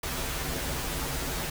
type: noise with comb filter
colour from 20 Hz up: pink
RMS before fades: -32 dBFS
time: 0.03-1.5 s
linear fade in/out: 5 ms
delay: 9.8 ms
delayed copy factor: -0.95
effects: none